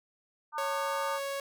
harmonic tone, 301.5 Hz, D4, 46 cents sharp, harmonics 3 / 4 / 5, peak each -35 / -35 / -43 dBFS, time 0.52-1.2 s, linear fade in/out 50 ms
sawtooth tone, 554.4 Hz, C#5, in tune, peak -29 dBFS, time 0.58-1.4 s, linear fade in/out 2 ms
effects none

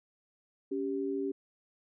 sine tone pair together, 279.2 / 392 Hz, C#4 / G4, +13 / 0 cents, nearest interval tritone, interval 587 cents, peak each -34 / -33 dBFS, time 0.71-1.32 s, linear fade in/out 10 ms, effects none

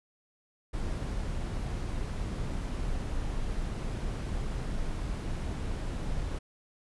brown noise, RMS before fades -33 dBFS, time 0.73-6.39 s, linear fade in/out 10 ms, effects resampled to 24000 Hz

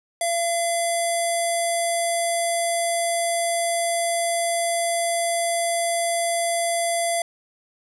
square tone with low-pass filter, 680 Hz, F5, 46 cents flat, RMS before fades -23 dBFS, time 0.21-7.22 s, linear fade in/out 2 ms, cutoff 9600 Hz, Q 9, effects none

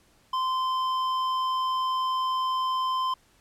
triangle tone with hard clipping, 1035 Hz, C6, 19 cents flat, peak -26 dBFS, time 0.33-3.14 s, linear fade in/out 5 ms, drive 12 dB, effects pink hiss -62 dBFS RMS until 3.4 s + low-pass 12000 Hz 12 dB/octave

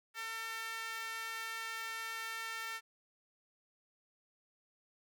sawtooth tone with high-pass filter, 450.6 Hz, A4, 41 cents sharp, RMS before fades -42 dBFS, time 0.14-2.81 s, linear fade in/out 50 ms, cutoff 1600 Hz, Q 2.1, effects none

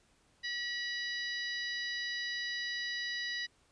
harmonic tone with a mistuned harmonic, 980 Hz, B5, 14 cents flat, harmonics 2 / 3 / 4 / 5 / 6, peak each -37 / -46 / -41 / -43 / -54 dBFS, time 0.43-3.47 s, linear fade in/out 20 ms, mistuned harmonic 2, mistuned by -33 cents, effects pink hiss -69 dBFS RMS until 3.71 s + resampled to 22050 Hz

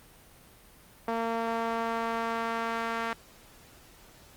sawtooth tone with band-pass filter sweep, 228.8 Hz, A#3, 32 cents flat, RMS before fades -31 dBFS, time 1.08-3.13 s, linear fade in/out 2 ms, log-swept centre 810 to 1400 Hz, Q 1.2, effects pink hiss -55 dBFS RMS until 4.36 s + Opus 32 kbps

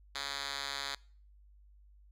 5% pulse tone with band-pass filter, 139.5 Hz, C#3, 11 cents sharp, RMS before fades -39 dBFS, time 0.15-0.95 s, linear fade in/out 2 ms, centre 3700 Hz, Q 1.4, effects noise-tail reverb RT60 0.5 s tail -25 dB re dry + added 50 Hz sine -57 dBFS peak until 2.11 s

